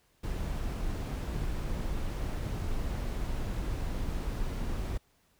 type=noise; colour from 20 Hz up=brown; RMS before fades=-33 dBFS; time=0.23-4.98 s; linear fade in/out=10 ms; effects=pink hiss -69 dBFS RMS until 5.39 s